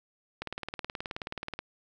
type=click train; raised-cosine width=0.3 ms; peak=-19 dBFS; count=23; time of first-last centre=0.42-1.59 s; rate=18.8 Hz; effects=none